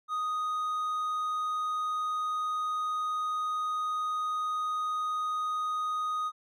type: tone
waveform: triangle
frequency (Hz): 1244.5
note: D#6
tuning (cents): 0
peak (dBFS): -27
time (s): 0.08-6.32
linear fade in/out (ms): 50
effects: none